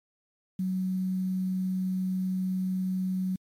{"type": "tone with quantisation", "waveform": "sine", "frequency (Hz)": 186.3, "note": "F#3", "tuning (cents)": 12, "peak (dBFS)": -26, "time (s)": [0.59, 3.36], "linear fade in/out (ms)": 5, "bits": 9, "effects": ["MP3 64 kbps"]}